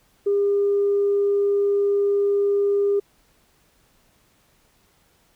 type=tone; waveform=sine; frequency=403.1 Hz; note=G4; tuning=48 cents sharp; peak=-16 dBFS; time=0.26-3 s; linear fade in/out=10 ms; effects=tanh soft clip ceiling -12 dBFS + pink hiss -61 dBFS RMS until 5.35 s